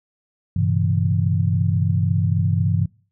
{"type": "tone cluster", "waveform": "sine", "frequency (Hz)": [98.5, 122.3, 136.5, 164.8], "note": ["G2", "B2", "C#3", "E3"], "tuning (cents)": [9, -16, -26, 0], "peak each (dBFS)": [-19, -25, -24, -22], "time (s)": [0.56, 2.86], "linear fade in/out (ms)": 5, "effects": ["noise-tail reverb RT60 0.4 s tail -23 dB re dry"]}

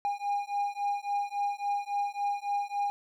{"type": "beating tone pair", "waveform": "triangle", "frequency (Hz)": [810, 813.6], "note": ["G#5", "G#5"], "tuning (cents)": [-43, -36], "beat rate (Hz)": 3.6, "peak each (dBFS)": -30, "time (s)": [0.05, 2.9], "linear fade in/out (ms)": 0, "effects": []}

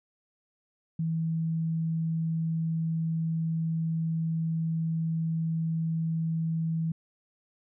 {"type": "tone", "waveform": "sine", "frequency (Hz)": 162.6, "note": "E3", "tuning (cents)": -23, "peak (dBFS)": -26, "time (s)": [0.99, 6.92], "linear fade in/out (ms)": 5, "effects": []}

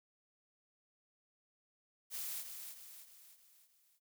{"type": "noise with echo", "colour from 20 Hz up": "blue", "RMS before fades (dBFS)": -42, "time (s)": [2.1, 2.45], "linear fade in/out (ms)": 50, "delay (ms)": 310, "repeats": 5, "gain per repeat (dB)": -6, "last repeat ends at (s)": 4, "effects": []}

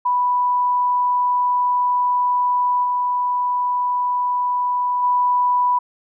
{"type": "tone with level steps", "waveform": "sine", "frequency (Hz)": 987, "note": "B5", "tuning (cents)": -1, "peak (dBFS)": [-15, -17, -14], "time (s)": [0.05, 5.79], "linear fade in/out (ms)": 10, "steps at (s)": [2.83, 5.02], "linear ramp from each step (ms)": 20, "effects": []}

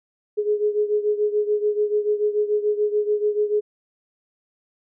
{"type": "beating tone pair", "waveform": "sine", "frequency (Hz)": [417.5, 424.4], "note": ["G#4", "G#4"], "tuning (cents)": [9, 38], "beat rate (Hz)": 6.9, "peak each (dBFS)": [-20, -24], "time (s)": [0.37, 3.61], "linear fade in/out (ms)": 20, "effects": []}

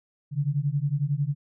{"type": "beating tone pair", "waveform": "sine", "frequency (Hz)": [138.1, 149.1], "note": ["C#3", "D3"], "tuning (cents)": [-6, 27], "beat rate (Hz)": 11, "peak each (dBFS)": -26, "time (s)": [0.31, 1.35], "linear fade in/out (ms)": 50, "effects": []}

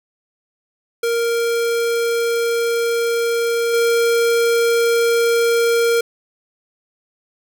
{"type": "tone with level steps", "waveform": "square", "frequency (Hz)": 466.2, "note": "A#4", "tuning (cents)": 0, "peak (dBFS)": [-17, -14], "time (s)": [1.03, 6.01], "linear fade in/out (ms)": 5, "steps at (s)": 3.73, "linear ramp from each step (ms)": 10, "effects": []}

